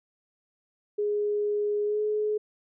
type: tone with pitch glide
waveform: sine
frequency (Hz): 415.3 to 424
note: G#4 to G#4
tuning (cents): 0 to +36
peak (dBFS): -24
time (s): 0.98-2.38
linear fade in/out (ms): 10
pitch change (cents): +36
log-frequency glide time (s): 1.85-2
effects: none